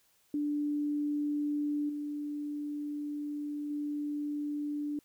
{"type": "tone with level steps", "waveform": "sine", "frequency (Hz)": 293.7, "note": "D4", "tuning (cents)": 0, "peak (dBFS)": [-29, -34, -32], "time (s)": [0.34, 4.99], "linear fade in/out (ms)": 2, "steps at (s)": [1.89, 3.7], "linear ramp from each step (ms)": 5, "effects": ["white hiss -69 dBFS RMS until 5.04 s"]}